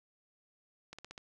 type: slowing click train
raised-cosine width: 0.2 ms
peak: -29 dBFS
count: 5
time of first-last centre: 0.93-1.179 s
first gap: 56 ms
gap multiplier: 1.07
effects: none